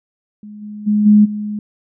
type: tone with level steps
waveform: sine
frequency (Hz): 209.5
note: G#3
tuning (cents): +15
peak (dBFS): -31 / -27 / -11 / -5 / -20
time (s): 0.43-1.59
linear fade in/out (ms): 2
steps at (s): 0.61 / 0.86 / 1.05 / 1.24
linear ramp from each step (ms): 20
effects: none